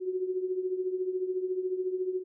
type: tone with tremolo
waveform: sine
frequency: 370 Hz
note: F#4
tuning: in tune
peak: -25 dBFS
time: 0-2.24 s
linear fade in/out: 50 ms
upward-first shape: triangle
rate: 14 Hz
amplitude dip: 75%
effects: none